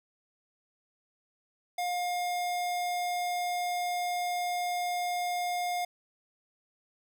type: tone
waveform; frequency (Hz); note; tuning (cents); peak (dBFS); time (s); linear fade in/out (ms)
square; 711; F5; +31; -30; 1.78-5.85; 5
effects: none